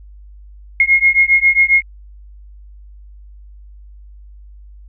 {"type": "beating tone pair", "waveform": "sine", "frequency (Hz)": [2149, 2156.4], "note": ["C7", "C#7"], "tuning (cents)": [46, -48], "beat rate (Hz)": 7.4, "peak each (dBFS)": -12, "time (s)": [0.8, 1.82], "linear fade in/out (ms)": 2, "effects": ["added 50 Hz sine -36 dBFS peak until 4.88 s"]}